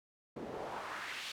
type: noise with band-pass filter sweep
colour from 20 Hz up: pink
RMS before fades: -43 dBFS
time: 0.36-1.32 s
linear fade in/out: 5 ms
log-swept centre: 320 to 3500 Hz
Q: 1.6
effects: none